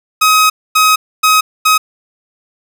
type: tone bursts at uneven times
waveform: sawtooth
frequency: 1266 Hz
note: D#6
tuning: 30 cents sharp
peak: -3 dBFS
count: 4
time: 0.21-0.5 / 0.75-0.96 / 1.23-1.41 / 1.65-1.78 s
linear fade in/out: 10 ms
effects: none